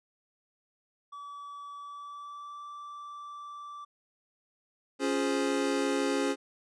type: tone with pitch glide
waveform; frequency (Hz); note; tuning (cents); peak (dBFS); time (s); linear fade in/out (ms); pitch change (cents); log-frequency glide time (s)
triangle; 1147 to 1167; D6 to D6; -41 to -11; -39; 1.12-3.85; 10; +30; 1.75-2.66
type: chord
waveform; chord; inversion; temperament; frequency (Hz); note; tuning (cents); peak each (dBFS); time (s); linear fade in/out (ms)
square; Db major seventh; none; equal; 277.2 / 349.2 / 415.3 / 523.3; Db4 / F4 / Ab4 / C5; 0 / 0 / 0 / 0; -31 / -36 / -33 / -35; 4.99-6.36; 50
effects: resampled to 22050 Hz